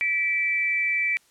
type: tone pair together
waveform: sine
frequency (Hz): 1955.9 / 2324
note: B6 / D7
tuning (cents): -17 / -19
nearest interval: minor third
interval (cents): 298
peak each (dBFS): -28 / -22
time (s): 0.01-1.17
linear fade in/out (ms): 0
effects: white hiss -61 dBFS RMS until 1.3 s + low-pass 11000 Hz 12 dB/octave